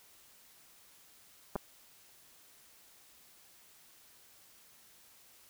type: clicks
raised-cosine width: 1 ms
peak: -21 dBFS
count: 2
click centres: 1.556 / 1.561 s
effects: white hiss -61 dBFS RMS until 5.49 s